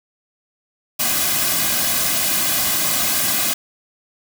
white noise with comb filter, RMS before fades -19 dBFS, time 0.99-3.54 s, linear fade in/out 10 ms, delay 2.2 ms, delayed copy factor -0.7, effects none

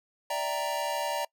square chord, E half-diminished seventh, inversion third, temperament equal, 587.3 / 659.3 / 784 / 932.3 Hz, D5 / E5 / G5 / Bb5, 0 / 0 / 0 / 0 cents, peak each -34 / -38 / -38 / -33 dBFS, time 0.3-1.25 s, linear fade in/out 5 ms, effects noise-tail reverb RT60 0.1 s tail -24 dB re dry

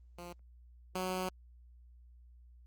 10% pulse tone pair in turn, 174.61 / 184.99 Hz, F3 / F#3, 0 / 0 cents, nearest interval minor second, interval 100 cents, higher second, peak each -37 / -26 dBFS, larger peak second, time 0.18-0.33 / 0.95-1.29 s, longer second, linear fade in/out 5 ms, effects added 60 Hz sine -55 dBFS peak until 2.66 s + Opus 24 kbps

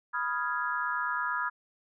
sine chord, F half-diminished seventh, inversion second, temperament equal with one note detuned, 987.8 / 1248.1 / 1396.9 / 1661.2 Hz, Cb6 / Eb6 / F6 / Ab6, 0 / +5 / 0 / 0 cents, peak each -34 dBFS, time 0.13-1.5 s, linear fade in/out 20 ms, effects none

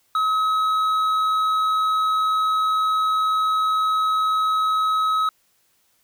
sine tone with hard clipping, 1279 Hz, D#6, 47 cents sharp, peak -19 dBFS, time 0.15-5.29 s, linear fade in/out 2 ms, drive 5 dB, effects white hiss -64 dBFS RMS until 6.03 s

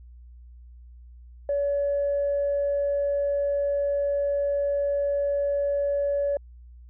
sine tone, 568 Hz, C#5, 42 cents sharp, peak -21 dBFS, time 1.49-6.37 s, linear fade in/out 2 ms, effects tanh soft clip ceiling -18 dBFS + added 60 Hz sine -44 dBFS peak until 6.89 s

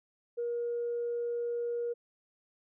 sine tone, 474.9 Hz, A#4, 32 cents sharp, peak -30 dBFS, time 0.37-1.94 s, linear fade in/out 20 ms, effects tanh soft clip ceiling -26 dBFS

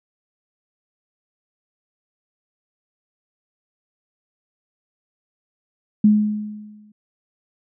sine tone with exponential decay, 210.9 Hz, G#3, 27 cents sharp, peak -8 dBFS, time 6.04-6.92 s, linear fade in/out 5 ms, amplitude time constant 190 ms, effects none

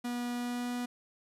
45% pulse tone with pitch glide, 242.5 to 244.5 Hz, B3 to B3, -31 to -17 cents, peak -33 dBFS, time 0.04-0.86 s, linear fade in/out 10 ms, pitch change +14 cents, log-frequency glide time 0.34-0.74 s, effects resampled to 32000 Hz + 11-bit

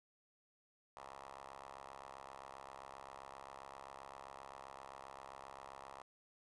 10% pulse ring-modulated tone, 67.6 Hz, C#2, 43 cents flat, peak -40 dBFS, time 0.97-6.02 s, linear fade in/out 0 ms, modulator 889 Hz, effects resampled to 24000 Hz

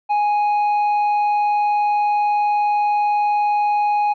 triangle tone with tanh clipping, 830.6 Hz, G#5, in tune, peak -16 dBFS, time 0.09-4.14 s, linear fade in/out 20 ms, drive 9 dB, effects none

